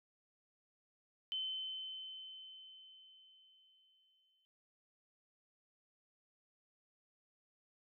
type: tone with exponential decay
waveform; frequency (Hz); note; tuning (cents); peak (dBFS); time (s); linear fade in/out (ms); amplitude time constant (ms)
sine; 3064; G7; -40; -36; 1.32-4.45; 0; 680
effects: none